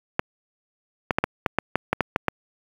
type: clicks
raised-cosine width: 0.5 ms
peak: -4 dBFS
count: 11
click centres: 0.194 / 1.108 / 1.185 / 1.24 / 1.462 / 1.586 / 1.756 / 1.93 / 2.007 / 2.161 / 2.283 s
effects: high-pass 80 Hz 12 dB/octave + 7-bit